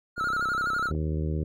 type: tone with vibrato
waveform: triangle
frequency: 1365 Hz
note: F6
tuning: 40 cents flat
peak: -23 dBFS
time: 0.16-0.92 s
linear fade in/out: 50 ms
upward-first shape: square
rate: 12 Hz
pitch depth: 70 cents each way
type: click train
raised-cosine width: 2 ms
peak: -26 dBFS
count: 26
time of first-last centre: 0.18-0.949 s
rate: 32.5 Hz
type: harmonic tone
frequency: 77.5 Hz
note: D#2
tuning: 6 cents flat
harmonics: 1 / 2 / 3 / 4 / 5 / 6 / 7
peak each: -28 / -30 / -39 / -37 / -38 / -42 / -45 dBFS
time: 0.9-1.44 s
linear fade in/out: 5 ms
effects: none